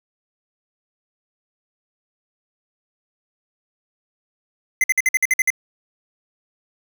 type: tone bursts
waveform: square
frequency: 2056 Hz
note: C7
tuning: 31 cents flat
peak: -14 dBFS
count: 9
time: 4.81-5.503 s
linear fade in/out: 2 ms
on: 29 ms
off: 54 ms
effects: none